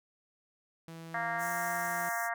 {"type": "tone with pitch glide", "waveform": "sawtooth", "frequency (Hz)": [164.4, 173.37], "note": ["E3", "F3"], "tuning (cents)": [-4, -12], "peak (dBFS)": -40, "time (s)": [0.88, 2.09], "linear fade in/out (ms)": 0, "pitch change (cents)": 92, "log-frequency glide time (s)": [1.36, 1.48]}
{"type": "harmonic tone", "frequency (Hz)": 232, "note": "A#3", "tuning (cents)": -8, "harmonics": [3, 4, 5, 6, 7, 8, 9], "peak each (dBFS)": [-36, -40, -40, -42, -38, -39, -46], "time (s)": [1.14, 2.34], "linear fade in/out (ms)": 5}
{"type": "high-pass noise", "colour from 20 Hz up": "pink", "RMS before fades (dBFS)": -44, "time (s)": [1.38, 2.3], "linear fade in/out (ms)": 50, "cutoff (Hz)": 5500, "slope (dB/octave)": 96}
{"effects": []}